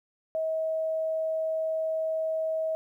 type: tone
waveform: sine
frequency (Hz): 639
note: D#5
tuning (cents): +46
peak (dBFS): -26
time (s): 0.35-2.75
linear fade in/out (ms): 0
effects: 11-bit